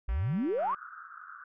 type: exponential sweep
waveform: sine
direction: up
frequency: 48.59 to 1244.5 Hz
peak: -27 dBFS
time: 0.08-0.75 s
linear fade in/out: 10 ms
type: click train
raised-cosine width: 0.5 ms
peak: -34 dBFS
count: 127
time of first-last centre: 0.09-0.746 s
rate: 192 Hz
type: band-pass noise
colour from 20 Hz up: white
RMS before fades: -47 dBFS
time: 0.58-1.44 s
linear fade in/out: 5 ms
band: 1200 to 1500 Hz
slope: 96 dB/octave
effects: none